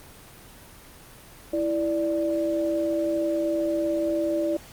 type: tone pair together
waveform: sine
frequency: 330.1 / 588.2 Hz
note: E4 / D5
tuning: +2 / +3 cents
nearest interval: minor seventh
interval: 1001 cents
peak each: -25 dBFS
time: 1.53-4.57 s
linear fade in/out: 5 ms
effects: pink hiss -47 dBFS RMS until 4.72 s + Opus 24 kbps